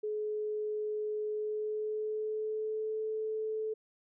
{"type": "tone with pitch glide", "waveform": "sine", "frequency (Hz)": [425, 435.7], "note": ["G#4", "A4"], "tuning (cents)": [40, -17], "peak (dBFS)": -32, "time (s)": [0.03, 3.74], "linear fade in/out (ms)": 10, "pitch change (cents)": 43, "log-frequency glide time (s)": [1.31, 3.01], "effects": []}